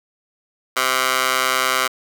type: tone with high-pass filter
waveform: 15% pulse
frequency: 130 Hz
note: C3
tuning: 11 cents flat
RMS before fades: -19 dBFS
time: 0.76-1.88 s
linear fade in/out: 10 ms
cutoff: 1100 Hz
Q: 1.1
effects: none